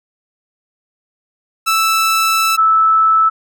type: tone pair in turn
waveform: sawtooth / sine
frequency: 1318.5 / 1311.2 Hz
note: E6 / E6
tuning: 0 / -10 cents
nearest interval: unison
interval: 10 cents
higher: first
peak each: -8 dBFS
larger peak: neither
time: 1.66-2.57 / 2.57-3.3 s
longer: first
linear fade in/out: 20 ms
effects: none